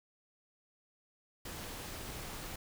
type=noise; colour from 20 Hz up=pink; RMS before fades=-44 dBFS; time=1.45-2.56 s; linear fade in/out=5 ms; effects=none